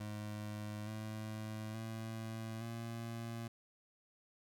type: tone with pitch steps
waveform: 25% pulse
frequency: 105.5 / 108.72 / 112.03 / 115.45 Hz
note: G#2 / A2 / A2 / A#2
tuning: +28 / -20 / +32 / -16 cents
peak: -38 dBFS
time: 0-3.48 s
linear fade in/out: 5 ms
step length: 870 ms
effects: none